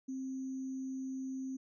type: tone with sample-and-hold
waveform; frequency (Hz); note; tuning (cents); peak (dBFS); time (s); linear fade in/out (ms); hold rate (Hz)
sine; 263.5; C4; +12; -37; 0.08-1.57; 10; 6300
effects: resampled to 22050 Hz